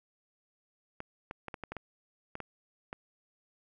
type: clicks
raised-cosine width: 0.5 ms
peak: -24 dBFS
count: 10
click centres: 1.004 / 1.311 / 1.483 / 1.542 / 1.637 / 1.72 / 1.767 / 2.354 / 2.403 / 2.929 s
effects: none